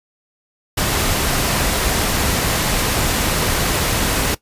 pink noise, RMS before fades -18 dBFS, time 0.77-4.35 s, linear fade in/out 10 ms, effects noise-tail reverb RT60 0.1 s tail -18 dB re dry + resampled to 32000 Hz

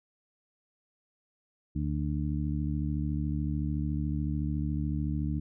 harmonic tone, 73.8 Hz, D2, 9 cents sharp, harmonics 1 / 2 / 3 / 4, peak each -32 / -32 / -36 / -36 dBFS, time 1.75-5.4 s, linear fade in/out 10 ms, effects none

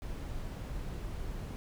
brown noise, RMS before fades -39 dBFS, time 0.02-1.56 s, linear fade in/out 0 ms, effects none

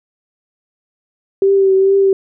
sine tone with vibrato, 387.9 Hz, G4, 18 cents flat, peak -8 dBFS, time 1.42-2.13 s, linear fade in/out 2 ms, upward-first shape triangle, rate 2.3 Hz, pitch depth 32 cents each way, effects none

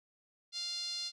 5% pulse tone with band-pass filter, 698.5 Hz, F5, in tune, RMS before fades -39 dBFS, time 0.52-1.12 s, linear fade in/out 50 ms, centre 4300 Hz, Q 5.1, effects none

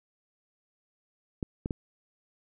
clicks, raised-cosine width 3 ms, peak -18 dBFS, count 3, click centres 1.428 / 1.659 / 1.708 s, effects none

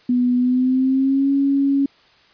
sine tone with pitch glide, 246.9 to 277.1 Hz, B3 to C#4, 0 to -1 cents, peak -14 dBFS, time 0.09-1.86 s, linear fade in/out 5 ms, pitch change +199 cents, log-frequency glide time 0.36-1.31 s, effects white hiss -53 dBFS RMS until 2.33 s + resampled to 11025 Hz

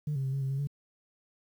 sine tone with pitch steps, 149.8 / 135.2 / 133.3 / 137.6 / 134.2 / 136.5 / 142.5 Hz, D3 / C#3 / C3 / C#3 / C3 / C#3 / C#3, +35 / -43 / +33 / -12 / +44 / -26 / +48 cents, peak -27 dBFS, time 0.07-0.672 s, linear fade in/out 5 ms, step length 86 ms, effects tanh soft clip ceiling -26 dBFS + 10-bit

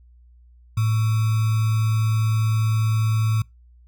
sine tone with sample-and-hold, 110 Hz, A2, in tune, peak -17 dBFS, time 0.77-3.42 s, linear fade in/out 5 ms, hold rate 1225 Hz, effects noise-tail reverb RT60 0.2 s tail -25 dB re dry + added 60 Hz sine -48 dBFS peak until 3.87 s

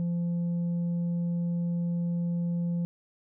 sine tone with tanh clipping, 172.2 Hz, F3, 24 cents flat, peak -27 dBFS, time 0-2.85 s, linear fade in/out 0 ms, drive 3 dB, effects none

